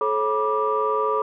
sine tone cluster, 431.9 / 545 / 971 / 1179 Hz, A4 / C#5 / B5 / D6, -32 / -29 / -30 / +6 cents, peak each -23 / -28 / -26 / -23 dBFS, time 0.01-1.22 s, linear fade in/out 2 ms, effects tanh soft clip ceiling -10 dBFS

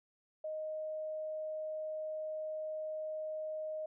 sine tone, 622.3 Hz, D#5, in tune, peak -37 dBFS, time 0.44-3.86 s, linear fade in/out 5 ms, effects none

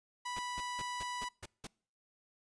sawtooth tone, 985 Hz, B5, 5 cents flat, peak -34 dBFS, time 0.25-1.29 s, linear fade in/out 10 ms
pink noise bursts, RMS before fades -45 dBFS, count 7, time 0.36-1.671 s, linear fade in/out 5 ms, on 33 ms, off 180 ms
effects noise-tail reverb RT60 0.5 s tail -26 dB re dry + resampled to 22050 Hz

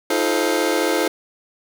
sawtooth chord, F dominant seventh, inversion third, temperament just, 314.3 / 349.2 / 436.5 / 523.8 Hz, Eb4 / F4 / A4 / C5, +18 / 0 / -14 / +2 cents, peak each -19 dBFS, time 0.1-1.08 s, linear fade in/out 5 ms, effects none

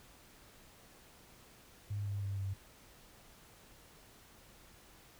sine tone with pitch steps, 102.1 / 100.46 / 98.85 / 97.26 Hz, G#2 / G2 / G2 / G2, -29 / +43 / +15 / -13 cents, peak -35 dBFS, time 1.9-2.54 s, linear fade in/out 10 ms, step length 160 ms, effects pink hiss -60 dBFS RMS until 5.19 s

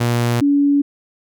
sawtooth / sine tone pair in turn, 119.3 / 284.6 Hz, A#2 / C#4, +41 / +46 cents, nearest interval octave + minor third, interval 1505 cents, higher second, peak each -11 dBFS, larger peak neither, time 0-0.41 / 0.41-0.82 s, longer neither, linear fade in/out 10 ms, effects none

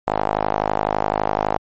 sawtooth tone with band-pass filter, 51.91 Hz, G#1, in tune, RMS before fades -21 dBFS, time 0.07-1.58 s, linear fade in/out 5 ms, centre 790 Hz, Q 2.7, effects MP3 32 kbps

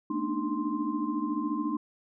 sine tone cluster, 219.3 / 240.5 / 291.3 / 305.3 / 1047 Hz, A3 / B3 / D4 / D#4 / C6, -6 / -46 / -14 / -33 / +1 cents, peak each -36 / -37 / -34 / -31 / -36 dBFS, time 0.1-1.77 s, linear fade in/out 5 ms, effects none

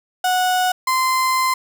35% pulse tone pair in turn, 735 / 1036.5 Hz, F#5 / C6, -12 / -17 cents, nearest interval tritone, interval 595 cents, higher second, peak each -14 dBFS, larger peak neither, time 0.24-0.72 / 0.87-1.54 s, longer second, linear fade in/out 5 ms, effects none

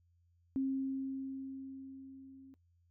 sine tone with level ramp, 267.8 Hz, C4, 40 cents sharp, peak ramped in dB -30 to -53 dBFS, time 0.56-2.54 s, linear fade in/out 0 ms, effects noise-tail reverb RT60 0.1 s tail -19 dB re dry + added 86 Hz sine -68 dBFS peak until 2.9 s

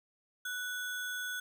sine tone with sample-and-hold, 1480 Hz, F#6, in tune, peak -35 dBFS, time 0.45-1.4 s, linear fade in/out 5 ms, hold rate 4900 Hz, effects none

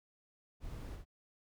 brown noise with echo, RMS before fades -45 dBFS, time 0.6-0.99 s, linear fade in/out 50 ms, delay 62 ms, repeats 1, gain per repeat -4 dB, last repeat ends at 1.052 s, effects none

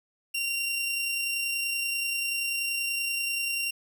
sawtooth tone with amplitude modulation, 2763 Hz, F7, 19 cents flat, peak -23 dBFS, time 0.34-3.71 s, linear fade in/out 10 ms, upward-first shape sine, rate 30.4 Hz, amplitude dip 25%, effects none

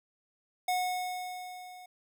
square tone with level ramp, 730 Hz, F#5, 24 cents flat, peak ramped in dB -27 to -48 dBFS, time 0.68-1.86 s, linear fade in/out 5 ms, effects none

